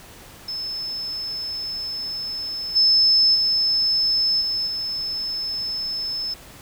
sine tone with level steps, 5240 Hz, E8, 11 cents flat, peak -26 / -13 / -17 / -21 / -24 dBFS, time 0.48-6.34 s, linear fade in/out 5 ms, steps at 2.75 / 3.34 / 4.4 / 4.66 s, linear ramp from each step 20 ms, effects pink hiss -44 dBFS RMS until 6.61 s

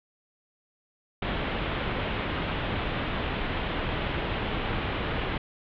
pink low-pass noise, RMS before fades -30 dBFS, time 1.22-5.38 s, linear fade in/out 5 ms, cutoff 3500 Hz, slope 48 dB/octave, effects none

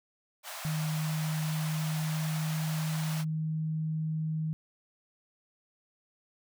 pink high-pass noise, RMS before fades -41 dBFS, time 0.43-3.25 s, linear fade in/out 50 ms, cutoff 580 Hz, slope 96 dB/octave
sine tone with pitch glide, 155.56 to 157.46 Hz, D#3 to D#3, 0 to +21 cents, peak -29 dBFS, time 0.65-4.53 s, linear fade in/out 0 ms, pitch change +21 cents, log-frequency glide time 0.87-3.57 s
effects none

